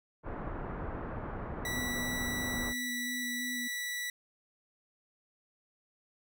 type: low-pass noise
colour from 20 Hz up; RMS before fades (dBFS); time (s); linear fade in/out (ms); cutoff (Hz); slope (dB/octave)
pink; -39; 0.23-2.74; 50; 1500; 24
type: tone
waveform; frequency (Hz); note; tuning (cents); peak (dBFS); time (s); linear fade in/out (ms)
sawtooth; 1956; B6; -17; -31; 1.65-4.1; 2
type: tone with vibrato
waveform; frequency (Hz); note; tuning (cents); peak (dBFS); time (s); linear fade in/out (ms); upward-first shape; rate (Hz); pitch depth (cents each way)
sine; 246.9; B3; 0; -39; 1.73-3.68; 10; square; 3; 17
effects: none